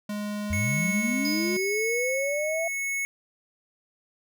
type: tone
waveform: square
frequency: 207.7 Hz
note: G#3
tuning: in tune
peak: -30 dBFS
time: 0.09-1.57 s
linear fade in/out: 5 ms
type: linear sweep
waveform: sine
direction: up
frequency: 78.1 to 674 Hz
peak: -26 dBFS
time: 0.5-2.68 s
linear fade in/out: 5 ms
type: tone with tremolo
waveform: square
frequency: 2200 Hz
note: C#7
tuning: 14 cents flat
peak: -27 dBFS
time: 0.53-3.05 s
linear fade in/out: 0 ms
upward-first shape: sine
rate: 0.9 Hz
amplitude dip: 35%
type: tone with exponential decay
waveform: square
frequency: 5000 Hz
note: D#8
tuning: 8 cents sharp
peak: -29 dBFS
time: 1.25-2.77 s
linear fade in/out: 2 ms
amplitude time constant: 330 ms
effects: none